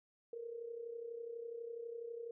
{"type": "tone with amplitude modulation", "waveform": "sine", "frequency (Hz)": 466.2, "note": "A#4", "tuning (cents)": 0, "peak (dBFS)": -40, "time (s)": [0.33, 2.31], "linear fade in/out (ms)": 2, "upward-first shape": "sine", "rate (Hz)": 32.1, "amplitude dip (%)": 65, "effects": []}